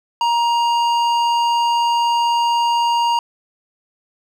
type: tone with hard clipping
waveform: triangle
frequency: 941 Hz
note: A#5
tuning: 16 cents sharp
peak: -16 dBFS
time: 0.21-3.19 s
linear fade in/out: 2 ms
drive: 15 dB
effects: none